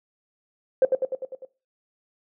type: tone with echo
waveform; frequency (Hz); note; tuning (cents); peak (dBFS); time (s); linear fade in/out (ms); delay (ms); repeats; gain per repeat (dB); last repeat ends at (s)
sine; 523.3; C5; 0; -12; 0.82-0.85; 2; 100; 6; -4; 1.45
effects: noise-tail reverb RT60 0.3 s tail -19 dB re dry + tanh soft clip ceiling -9 dBFS